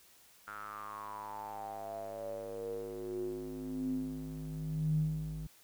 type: tone with band-pass filter sweep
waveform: square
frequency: 52.1 Hz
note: G#1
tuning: 6 cents sharp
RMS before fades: -39 dBFS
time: 0.47-5.47 s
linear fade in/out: 5 ms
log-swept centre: 1400 to 120 Hz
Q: 9.4
effects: white hiss -62 dBFS RMS until 5.63 s